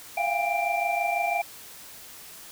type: tone cluster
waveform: sine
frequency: 683 / 709 / 809 / 2359 Hz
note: F5 / F5 / G#5 / D7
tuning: -39 / +26 / -46 / +7 cents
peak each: -29 dBFS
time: 0.17-1.42 s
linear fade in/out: 5 ms
effects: white hiss -45 dBFS RMS until 2.51 s